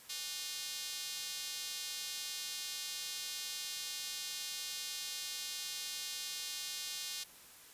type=tone with high-pass filter; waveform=square; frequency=164.81 Hz; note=E3; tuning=in tune; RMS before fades=-42 dBFS; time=0.09-7.24 s; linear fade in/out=10 ms; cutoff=4000 Hz; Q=1.4; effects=white hiss -57 dBFS RMS until 7.73 s + resampled to 32000 Hz